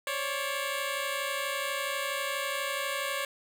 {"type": "tone pair together", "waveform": "10% pulse", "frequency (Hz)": [541.8, 574], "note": ["C#5", "D5"], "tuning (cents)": [-40, -40], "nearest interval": "minor second", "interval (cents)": 100, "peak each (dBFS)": -25, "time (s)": [0.07, 3.25], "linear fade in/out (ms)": 2, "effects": []}